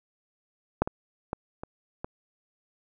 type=clicks; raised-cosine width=1 ms; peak=-7 / -17 / -15 / -22 / -19 dBFS; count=5; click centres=0.82 / 0.875 / 1.331 / 1.635 / 2.045 s; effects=none